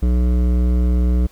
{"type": "tone with hard clipping", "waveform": "sine", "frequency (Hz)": 61, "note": "B1", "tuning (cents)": -21, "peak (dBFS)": -15, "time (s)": [0.02, 1.27], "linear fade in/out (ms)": 10, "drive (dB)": 13, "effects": ["pink hiss -51 dBFS RMS until 1.31 s"]}